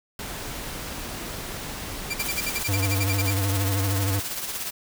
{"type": "noise", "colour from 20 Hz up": "pink", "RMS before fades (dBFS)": -34, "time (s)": [0.19, 2.63], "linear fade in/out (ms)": 2}
{"type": "tone bursts", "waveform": "sawtooth", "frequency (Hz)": 2364, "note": "D7", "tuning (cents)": 11, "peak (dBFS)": -22, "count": 14, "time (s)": [2.1, 3.31], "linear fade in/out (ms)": 10, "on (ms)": 40, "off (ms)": 50}
{"type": "noise with tremolo", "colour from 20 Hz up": "white", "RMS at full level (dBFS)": -29, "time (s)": [2.19, 4.71], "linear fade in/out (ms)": 10, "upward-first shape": "triangle", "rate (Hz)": 17, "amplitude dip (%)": 55}
{"type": "tone with vibrato", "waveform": "square", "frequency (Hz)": 98, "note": "G2", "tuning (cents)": 0, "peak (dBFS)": -23, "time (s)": [2.68, 4.2], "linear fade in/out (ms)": 10, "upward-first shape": "sine", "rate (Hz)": 13, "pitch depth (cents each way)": 64}
{"effects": []}